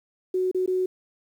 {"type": "tone with dropouts", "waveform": "sine", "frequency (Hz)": 370, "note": "F#4", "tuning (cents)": 0, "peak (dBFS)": -21, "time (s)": [0.34, 0.86], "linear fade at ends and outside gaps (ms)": 5, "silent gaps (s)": [[0.514, 0.546], [0.661, 0.676]], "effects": ["9-bit"]}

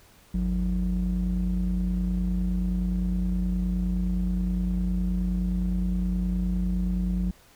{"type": "ring-modulated tone", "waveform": "triangle", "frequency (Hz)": 65.41, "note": "C2", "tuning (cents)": 0, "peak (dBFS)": -18, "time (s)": [0.34, 7.31], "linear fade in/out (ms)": 5, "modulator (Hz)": 116, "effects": ["pink hiss -56 dBFS RMS until 7.55 s"]}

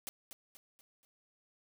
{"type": "noise with echo", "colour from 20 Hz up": "white", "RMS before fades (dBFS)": -42, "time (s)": [0.07, 0.09], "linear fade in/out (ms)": 0, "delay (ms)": 240, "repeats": 4, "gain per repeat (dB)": -7, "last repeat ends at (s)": 1.05, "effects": []}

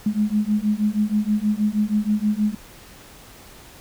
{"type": "beating tone pair", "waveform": "sine", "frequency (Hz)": [207.7, 214], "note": ["G#3", "A3"], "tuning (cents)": [0, -48], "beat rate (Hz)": 6.3, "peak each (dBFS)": -21, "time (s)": [0.06, 2.55], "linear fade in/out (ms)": 5, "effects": ["pink hiss -45 dBFS RMS until 3.8 s"]}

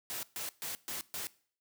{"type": "noise bursts", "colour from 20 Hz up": "white", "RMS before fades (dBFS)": -39, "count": 5, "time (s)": [0.1, 1.27], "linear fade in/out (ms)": 0, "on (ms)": 130, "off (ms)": 130, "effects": ["noise-tail reverb RT60 0.5 s tail -21 dB re dry", "high-pass 80 Hz 12 dB/octave"]}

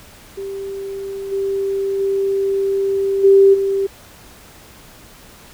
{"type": "tone with level steps", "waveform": "sine", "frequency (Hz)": 392, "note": "G4", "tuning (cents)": 0, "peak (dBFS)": [-24, -17, -15, -6, -15], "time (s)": [0.37, 3.87], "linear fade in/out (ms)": 10, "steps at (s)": [1.31, 1.99, 3.23, 3.53], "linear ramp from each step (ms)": 20, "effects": ["pink hiss -43 dBFS RMS until 5.53 s"]}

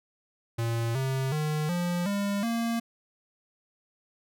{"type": "tone with pitch steps", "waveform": "square", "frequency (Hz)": [115.7, 132.9, 152.67, 175.37, 201.4, 231.4], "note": ["A#2", "C3", "D#3", "F3", "G3", "A#3"], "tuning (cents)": [-13, 27, -33, 7, 47, -13], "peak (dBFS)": -27, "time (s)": [0.58, 2.8], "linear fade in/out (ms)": 10, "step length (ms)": 370, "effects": []}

